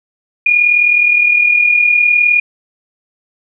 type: tone with amplitude modulation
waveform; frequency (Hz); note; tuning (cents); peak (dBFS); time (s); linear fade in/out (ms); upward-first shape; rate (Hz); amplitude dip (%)
sine; 2435; D#7; -38; -5; 0.46-2.4; 5; sine; 39.5; 55
effects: none